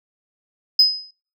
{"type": "tone with exponential decay", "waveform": "sine", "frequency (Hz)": 5040, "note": "D#8", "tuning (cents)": 21, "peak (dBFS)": -6, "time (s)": [0.79, 1.11], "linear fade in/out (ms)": 5, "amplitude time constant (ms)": 69, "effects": ["noise-tail reverb RT60 0.4 s tail -21 dB re dry", "tanh soft clip ceiling -5 dBFS"]}